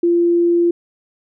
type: tone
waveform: sine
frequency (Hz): 344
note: F4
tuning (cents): -26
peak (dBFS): -11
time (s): 0.03-0.71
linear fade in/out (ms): 5
effects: none